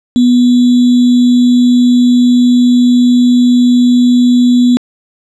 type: tone with sample-and-hold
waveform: sine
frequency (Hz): 245.4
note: B3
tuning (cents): -11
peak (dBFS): -4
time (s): 0.16-4.77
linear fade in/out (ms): 0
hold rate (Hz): 3675
effects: low-pass 6000 Hz 12 dB/octave